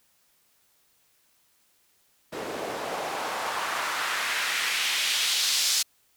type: noise with band-pass filter sweep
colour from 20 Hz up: white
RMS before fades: -28 dBFS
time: 2.32-5.83 s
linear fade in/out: 10 ms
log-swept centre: 400 to 5100 Hz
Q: 1.4
effects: white hiss -66 dBFS RMS until 6.16 s